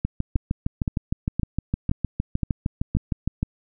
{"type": "two click trains", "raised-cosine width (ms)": 5, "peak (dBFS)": [-10, -10], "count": [6, 23], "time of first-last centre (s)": [[0.36, 2.951], [0.05, 3.429]], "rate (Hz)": [1.93, 6.51], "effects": []}